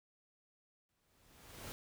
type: noise with exponential growth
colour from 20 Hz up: pink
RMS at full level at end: -45 dBFS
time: 0.89-1.72 s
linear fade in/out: 0 ms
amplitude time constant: 180 ms
effects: none